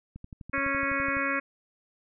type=click train; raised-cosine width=5 ms; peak=-29 dBFS; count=13; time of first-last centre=0.16-1.168 s; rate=11.9 Hz
type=harmonic tone; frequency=276.2 Hz; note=C#4; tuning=6 cents flat; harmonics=1 / 2 / 4 / 5 / 6 / 7 / 8 / 9; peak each=-34 / -35 / -34 / -34 / -32 / -35 / -33 / -37 dBFS; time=0.53-1.4 s; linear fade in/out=10 ms
effects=none